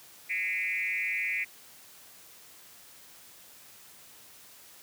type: tone with frequency modulation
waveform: sine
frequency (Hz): 2217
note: C#7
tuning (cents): 0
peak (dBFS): -28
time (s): 0.29-1.45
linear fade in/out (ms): 20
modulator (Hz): 182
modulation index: 1.5
effects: white hiss -53 dBFS RMS until 4.82 s + high-pass 60 Hz 12 dB/octave